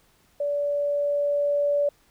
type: tone with level ramp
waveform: sine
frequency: 577 Hz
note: D5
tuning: 31 cents flat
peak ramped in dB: -23 to -19 dBFS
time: 0.4-1.89 s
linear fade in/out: 5 ms
effects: pink hiss -62 dBFS RMS until 2.1 s